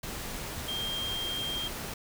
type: tone in noise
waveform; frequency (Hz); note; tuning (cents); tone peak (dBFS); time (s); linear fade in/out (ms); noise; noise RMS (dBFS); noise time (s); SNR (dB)
sine; 3200; G7; +35; -32; 0.68-1.68; 5; pink; -38; 0.03-1.94; +3
effects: none